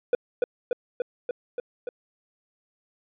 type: tone with echo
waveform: triangle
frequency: 490 Hz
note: B4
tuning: 14 cents flat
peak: -15 dBFS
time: 0.13-0.15 s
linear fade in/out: 2 ms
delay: 290 ms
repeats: 6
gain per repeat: -2 dB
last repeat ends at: 1.89 s
effects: resampled to 8000 Hz